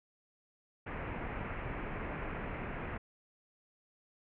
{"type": "low-pass noise", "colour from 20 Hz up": "pink", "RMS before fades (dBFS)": -40, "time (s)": [0.86, 2.98], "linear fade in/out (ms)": 10, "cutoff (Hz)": 2500, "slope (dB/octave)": 48, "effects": []}